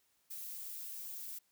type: noise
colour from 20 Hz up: violet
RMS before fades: -45 dBFS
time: 0.3-1.39 s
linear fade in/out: 10 ms
effects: white hiss -75 dBFS RMS until 1.51 s